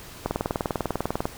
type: click train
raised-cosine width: 1 ms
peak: -10 dBFS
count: 21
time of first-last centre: 0.26-1.255 s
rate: 20.1 Hz
effects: pink hiss -43 dBFS RMS until 1.37 s